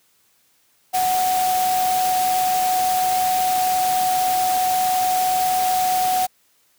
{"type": "tone in noise", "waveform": "sine", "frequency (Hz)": 740, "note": "F#5", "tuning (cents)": 0, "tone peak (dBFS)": -17, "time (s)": [0.93, 6.27], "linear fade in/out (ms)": 20, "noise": "white", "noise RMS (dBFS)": -27, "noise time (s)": [0.93, 6.27], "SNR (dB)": 7, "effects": ["white hiss -61 dBFS RMS until 6.78 s", "high-pass 60 Hz 12 dB/octave"]}